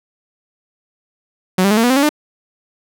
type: tone with pitch steps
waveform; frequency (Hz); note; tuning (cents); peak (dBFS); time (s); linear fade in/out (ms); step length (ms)
sawtooth; 185 / 198.28 / 212.5 / 227.8 / 244.1 / 261.6 / 280.4 / 300.5; F#3 / G3 / G#3 / A#3 / B3 / C4 / C#4 / D4; 0 / +20 / +40 / -40 / -20 / 0 / +20 / +40; -7; 1.58-2.092; 5; 64
effects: none